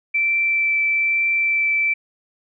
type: tone with vibrato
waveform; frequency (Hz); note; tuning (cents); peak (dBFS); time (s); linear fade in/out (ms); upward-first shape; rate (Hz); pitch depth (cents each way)
sine; 2333; D7; -12; -16; 0.14-1.94; 10; triangle; 1.1; 8
effects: none